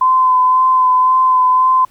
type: tone with vibrato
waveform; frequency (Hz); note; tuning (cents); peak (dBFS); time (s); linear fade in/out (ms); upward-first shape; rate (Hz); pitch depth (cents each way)
sine; 1023; C6; -39; -8; 0.01-1.85; 5; sine; 1.9; 17
effects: pink hiss -52 dBFS RMS until 1.9 s